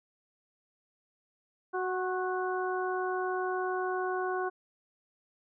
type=harmonic tone with a mistuned harmonic; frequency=370 Hz; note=F#4; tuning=in tune; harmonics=1 / 2 / 3 / 4; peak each=-32 / -35 / -37 / -38 dBFS; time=1.73-4.5 s; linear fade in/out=20 ms; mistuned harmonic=3; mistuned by=-27 cents; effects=none